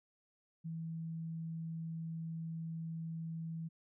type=tone; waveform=sine; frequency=163.3 Hz; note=E3; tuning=16 cents flat; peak=-39 dBFS; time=0.64-3.69 s; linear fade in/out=20 ms; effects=none